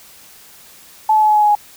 sine tone with pitch steps, 867 / 861 / 855.1 / 849.2 / 843.3 / 837.5 / 831.7 Hz, A5 / A5 / A5 / G#5 / G#5 / G#5 / G#5, -26 / -38 / -50 / +38 / +26 / +14 / +2 cents, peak -9 dBFS, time 1.09-1.552 s, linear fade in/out 5 ms, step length 66 ms, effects white hiss -43 dBFS RMS until 1.76 s

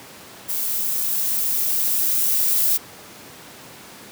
violet noise with level ramp, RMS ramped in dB -24 to -18 dBFS, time 0.48-2.78 s, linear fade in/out 20 ms, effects pink hiss -41 dBFS RMS until 4.11 s + high-pass 150 Hz 12 dB/octave

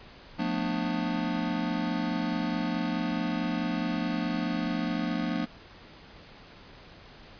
square chord, B half-diminished seventh, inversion second, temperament just, 177.8 / 222.2 / 246.9 / 296.3 Hz, F3 / A3 / B3 / D4, +31 / +17 / 0 / +15 cents, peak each -34 dBFS, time 0.38-5.46 s, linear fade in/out 20 ms, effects pink hiss -50 dBFS RMS until 7.39 s + resampled to 11025 Hz

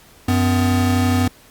square tone pair together, 94.51 / 251.5 Hz, F#2 / B3, +37 / +32 cents, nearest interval octave + perfect fourth, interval 1695 cents, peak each -18 dBFS, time 0.28-1.28 s, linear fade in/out 5 ms, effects pink hiss -48 dBFS RMS until 1.5 s + Opus 48 kbps

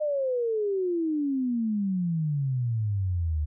sine exponential sweep, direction down, 615 to 73.42 Hz, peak -24 dBFS, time 0-3.46 s, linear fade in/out 20 ms, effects none

